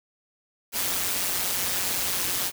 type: noise with amplitude modulation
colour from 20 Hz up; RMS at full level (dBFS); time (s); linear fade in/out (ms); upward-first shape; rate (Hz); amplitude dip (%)
white; -24; 0.72-2.52; 50; sine; 184; 65
effects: none